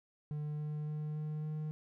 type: tone with pitch steps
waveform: triangle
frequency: 149.8 / 150.75 / 151.72 / 152.68 / 153.66 Hz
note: D3 / D3 / D#3 / D#3 / D#3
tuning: +35 / +46 / -43 / -32 / -21 cents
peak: -34 dBFS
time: 0.31-1.71 s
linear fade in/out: 0 ms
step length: 280 ms
effects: none